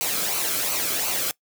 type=noise with flanger; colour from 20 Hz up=white; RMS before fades=-25 dBFS; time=0.01-1.31 s; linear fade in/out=0 ms; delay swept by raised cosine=0.57 to 1.11 ms; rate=2.8 Hz; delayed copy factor=-0.55; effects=noise-tail reverb RT60 0.1 s tail -21 dB re dry